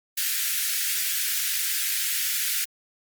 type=high-pass noise; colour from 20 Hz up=white; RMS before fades=-26 dBFS; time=0.17-2.65 s; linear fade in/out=10 ms; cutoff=1500 Hz; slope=48 dB/octave; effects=Opus 32 kbps